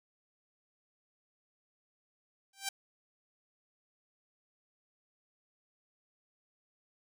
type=tone with exponential growth; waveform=5% pulse; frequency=784 Hz; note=G5; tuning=in tune; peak=-19 dBFS; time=2.53-2.69 s; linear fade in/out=5 ms; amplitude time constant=34 ms; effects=none